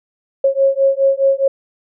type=beating tone pair; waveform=sine; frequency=542 / 546.8 Hz; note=C#5 / C#5; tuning=-39 / -24 cents; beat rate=4.8 Hz; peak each=-14 dBFS; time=0.44-1.48 s; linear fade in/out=5 ms; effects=none